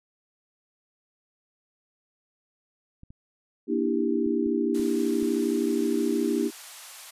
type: clicks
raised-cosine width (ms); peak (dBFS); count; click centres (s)
5; -34; 6; 3.034 / 3.105 / 4.264 / 4.465 / 4.797 / 5.227
type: chord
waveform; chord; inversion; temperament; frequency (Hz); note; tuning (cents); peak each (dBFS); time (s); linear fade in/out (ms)
sine; E half-diminished seventh; second; just; 237.3 / 296.7 / 329.6 / 395.6; Bb3 / D4 / E4 / G4; +31 / +18 / 0 / +16; -28; 3.67-6.51; 50
type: band-pass noise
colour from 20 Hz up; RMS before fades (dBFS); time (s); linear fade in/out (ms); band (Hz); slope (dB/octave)
white; -45; 4.74-7.11; 10; 650 to 12000; 24
effects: resampled to 32000 Hz